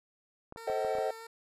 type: clicks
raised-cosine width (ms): 1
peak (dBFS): -30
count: 6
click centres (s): 0.524 / 0.561 / 0.699 / 0.848 / 0.952 / 0.985
type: tone with vibrato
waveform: 15% pulse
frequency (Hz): 453.4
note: A#4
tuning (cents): -48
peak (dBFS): -38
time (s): 0.57-1.27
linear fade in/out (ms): 5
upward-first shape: sine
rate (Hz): 4.7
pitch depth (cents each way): 14
type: chord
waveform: triangle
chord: A diminished seventh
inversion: none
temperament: just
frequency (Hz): 440 / 528 / 633.6 / 760.3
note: A4 / C5 / Eb5 / Gb5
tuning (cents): 0 / +16 / +31 / +47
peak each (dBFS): -33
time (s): 0.67-1.11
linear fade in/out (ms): 5
effects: resampled to 32000 Hz